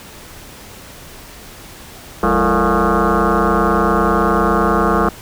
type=tone with frequency modulation; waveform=sine; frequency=440 Hz; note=A4; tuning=in tune; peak=-11 dBFS; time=2.23-5.09 s; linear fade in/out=2 ms; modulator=130 Hz; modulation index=7.2; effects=pink hiss -37 dBFS RMS until 5.21 s